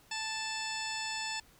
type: harmonic tone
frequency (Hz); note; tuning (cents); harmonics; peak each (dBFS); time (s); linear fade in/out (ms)
880; A5; 0; 1 / 2 / 3 / 4 / 5 / 6 / 8 / 9; -41 / -42 / -41 / -44 / -45 / -42 / -46 / -47; 0.11-1.4; 5
effects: pink hiss -62 dBFS RMS until 1.59 s